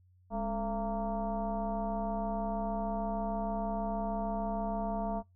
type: tone with frequency modulation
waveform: sine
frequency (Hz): 442.8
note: A4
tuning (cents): +11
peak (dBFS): -31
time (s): 0.3-5.23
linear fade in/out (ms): 50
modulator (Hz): 238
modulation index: 2
effects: noise-tail reverb RT60 0.2 s tail -23 dB re dry + added 91 Hz sine -61 dBFS peak until 5.35 s